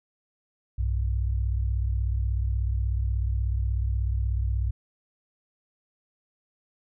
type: tone pair together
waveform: sine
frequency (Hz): 61.74 / 98.2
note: B1 / G2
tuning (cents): 0 / +4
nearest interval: minor sixth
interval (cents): 804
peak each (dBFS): -24 / -29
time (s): 0.78-4.71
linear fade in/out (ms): 10
effects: none